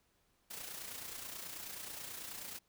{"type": "noise with amplitude modulation", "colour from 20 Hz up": "white", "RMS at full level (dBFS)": -44, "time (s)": [0.5, 2.59], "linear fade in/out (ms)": 10, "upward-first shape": "sine", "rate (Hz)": 29.3, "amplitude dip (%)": 50, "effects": ["pink hiss -75 dBFS RMS until 2.68 s"]}